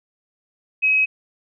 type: tone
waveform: sine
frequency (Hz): 2547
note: D#7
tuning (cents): +40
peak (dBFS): -14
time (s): 0.82-1.06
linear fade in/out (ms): 20
effects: none